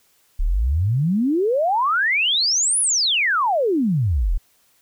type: exponential two-way sweep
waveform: sine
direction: up then down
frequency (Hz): 32.7 to 10600 to 32.7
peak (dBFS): -16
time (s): 0.39-4.38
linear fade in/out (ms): 10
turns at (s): 2.8
effects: white hiss -60 dBFS RMS until 4.81 s